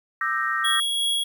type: chord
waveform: sine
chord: E half-diminished seventh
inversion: third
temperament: equal with one note detuned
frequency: 1192.4 / 1318.5 / 1568 / 1864.7 Hz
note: D6 / E6 / G6 / Bb6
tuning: +26 / 0 / 0 / 0 cents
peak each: -29 / -27 / -29 / -26 dBFS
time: 0.21-0.8 s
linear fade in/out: 2 ms
type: tone with tremolo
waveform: square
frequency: 3322 Hz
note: G#7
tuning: in tune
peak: -21 dBFS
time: 0.64-1.24 s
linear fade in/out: 10 ms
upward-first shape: sine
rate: 2.8 Hz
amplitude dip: 25%
effects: 9-bit